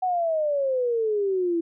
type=exponential sweep; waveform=sine; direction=down; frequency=753 to 329.6 Hz; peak=-21 dBFS; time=0.02-1.61 s; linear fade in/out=10 ms; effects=none